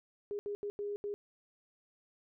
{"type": "tone bursts at uneven times", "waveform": "sine", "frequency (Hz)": 409.5, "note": "G#4", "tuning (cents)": -24, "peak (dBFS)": -35, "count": 5, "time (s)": [[0.31, 0.39], [0.46, 0.55], [0.63, 0.7], [0.79, 0.96], [1.04, 1.14]], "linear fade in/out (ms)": 0, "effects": []}